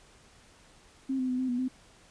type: tone with pitch steps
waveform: sine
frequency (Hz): 266.4 / 256.9 / 252.4 / 258.5 / 244.6 / 257.3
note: C4 / C4 / B3 / C4 / B3 / C4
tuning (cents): +31 / -32 / +38 / -21 / -16 / -29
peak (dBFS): -27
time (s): 1.09-1.684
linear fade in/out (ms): 10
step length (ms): 99
effects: pink hiss -58 dBFS RMS until 2.1 s + resampled to 22050 Hz